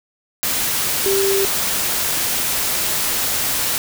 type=tone in noise; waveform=sine; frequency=392 Hz; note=G4; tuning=in tune; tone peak=-16 dBFS; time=1.06-1.45 s; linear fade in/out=0 ms; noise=white; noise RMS=-20 dBFS; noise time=0.43-3.78 s; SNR=+1 dB; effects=none